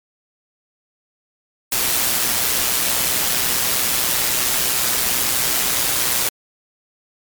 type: noise with amplitude modulation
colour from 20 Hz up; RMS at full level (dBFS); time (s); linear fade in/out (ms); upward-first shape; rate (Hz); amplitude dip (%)
white; -17; 1.72-6.29; 2; sine; 123; 40
effects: MP3 96 kbps